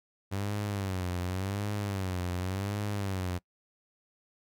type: tone with vibrato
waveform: sawtooth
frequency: 96.1 Hz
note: G2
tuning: 34 cents flat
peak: -27 dBFS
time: 0.31-3.39 s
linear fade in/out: 20 ms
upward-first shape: sine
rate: 0.89 Hz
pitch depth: 130 cents each way
effects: noise-tail reverb RT60 0.1 s tail -24 dB re dry